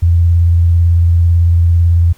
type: tone with vibrato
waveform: sine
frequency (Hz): 85.1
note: F2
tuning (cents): -44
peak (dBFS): -6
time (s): 0.02-2.13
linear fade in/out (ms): 10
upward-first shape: square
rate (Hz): 18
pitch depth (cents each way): 24
effects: pink hiss -47 dBFS RMS until 2.17 s